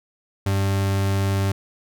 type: tone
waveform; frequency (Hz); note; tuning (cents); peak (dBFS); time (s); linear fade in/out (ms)
40% pulse; 98; G2; 0; -18; 0.46-1.52; 5
effects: none